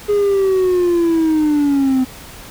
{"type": "linear sweep", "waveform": "triangle", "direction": "down", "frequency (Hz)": [416, 254.8], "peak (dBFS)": -9, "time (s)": [0.08, 2.05], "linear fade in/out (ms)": 20, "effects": ["tanh soft clip ceiling -5 dBFS", "pink hiss -36 dBFS RMS until 2.5 s"]}